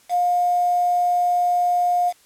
sine tone with quantisation, 710 Hz, F5, 28 cents sharp, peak -16 dBFS, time 0.09-2.13 s, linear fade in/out 50 ms, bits 6, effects white hiss -55 dBFS RMS until 2.25 s + low-pass 12000 Hz 12 dB/octave

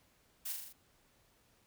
blue noise with echo, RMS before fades -40 dBFS, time 0.45-0.53 s, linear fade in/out 10 ms, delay 40 ms, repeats 5, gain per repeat -3 dB, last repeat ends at 0.73 s, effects pink hiss -70 dBFS RMS until 1.66 s

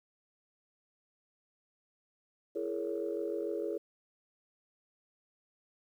sine chord, A# half-diminished seventh, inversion second, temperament just, 335.6 / 419.5 / 466.2 / 559.4 Hz, E4 / G#4 / A#4 / C#5, +31 / +17 / 0 / +16 cents, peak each -38 / -36 / -39 / -40 dBFS, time 2.55-3.78 s, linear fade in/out 10 ms, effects tanh soft clip ceiling -23 dBFS + 11-bit

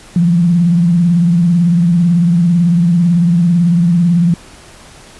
sine tone with vibrato, 172 Hz, F3, 26 cents flat, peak -7 dBFS, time 0.16-4.34 s, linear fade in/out 2 ms, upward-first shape triangle, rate 18 Hz, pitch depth 94 cents each way, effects pink hiss -38 dBFS RMS until 5.19 s + resampled to 24000 Hz

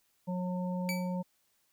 harmonic tone, 181.2 Hz, F#3, 36 cents flat, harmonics 1 / 3 / 5, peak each -32 / -40 / -43 dBFS, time 0.27-1.23 s, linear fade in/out 20 ms
sawtooth tone with exponential decay, 2300 Hz, D7, 37 cents flat, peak -28 dBFS, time 0.89-1.16 s, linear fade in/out 0 ms, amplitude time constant 57 ms
effects white hiss -73 dBFS RMS until 1.72 s

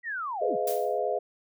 sine linear sweep, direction down, 1963 to 123.47 Hz, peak -30 dBFS, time 0.03-0.57 s, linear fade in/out 50 ms
sine chord, F half-diminished seventh, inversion first, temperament just, 419.1 / 502.9 / 628.6 / 698.5 Hz, Ab4 / Cb5 / Eb5 / F5, +16 / +31 / +18 / 0 cents, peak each -31 dBFS, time 0.41-1.19 s, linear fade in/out 10 ms
blue noise with exponential decay, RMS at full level -32 dBFS, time 0.67-0.99 s, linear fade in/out 5 ms, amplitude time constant 69 ms
effects none

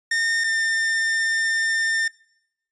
45% pulse tone pair in turn, 1824 / 1804.1 Hz, A#6 / A6, -38 / +43 cents, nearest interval unison, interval 19 cents, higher first, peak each -19 / -20 dBFS, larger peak first, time 0.11-0.44 / 0.44-2.08 s, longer second, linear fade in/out 5 ms, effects noise-tail reverb RT60 0.8 s tail -24 dB re dry + resampled to 22050 Hz

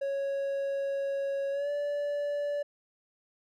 triangle tone with pitch glide, 553 to 579.2 Hz, C#5 to D5, -4 to -24 cents, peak -27 dBFS, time 0.01-2.63 s, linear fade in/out 10 ms, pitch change +80 cents, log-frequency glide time 1.51-1.7 s, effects none

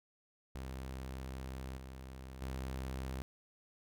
sawtooth tone with level steps, 65.41 Hz, C2, in tune, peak -38 / -43 / -35 dBFS, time 0.55-3.22 s, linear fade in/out 0 ms, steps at 1.77 / 2.41 s, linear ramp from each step 5 ms, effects none

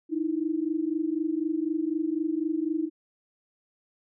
sine tone pair together, 305.6 / 329.6 Hz, D#4 / E4, -31 / 0 cents, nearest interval minor second, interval 131 cents, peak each -28 dBFS, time 0.09-2.9 s, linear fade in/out 50 ms, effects none

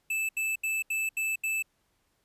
square tone bursts, 2630 Hz, E7, 5 cents flat, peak -28 dBFS, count 6, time 0.1-1.625 s, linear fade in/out 5 ms, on 190 ms, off 77 ms, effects pink hiss -73 dBFS RMS until 2.24 s + resampled to 32000 Hz

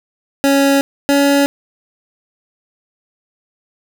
25% pulse tone pair in turn, 277.2 / 281.6 Hz, C#4 / C#4, 0 / +27 cents, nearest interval unison, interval 27 cents, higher second, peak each -6 dBFS, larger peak neither, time 0.44-0.81 / 1.09-1.46 s, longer neither, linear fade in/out 0 ms, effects none

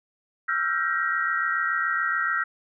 sine tone cluster, 1328 / 1395 / 1567 / 1894 Hz, E6 / F6 / G6 / A#6, +12 / -2 / -1 / +27 cents, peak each -28 dBFS, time 0.48-2.44 s, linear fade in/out 10 ms, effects none

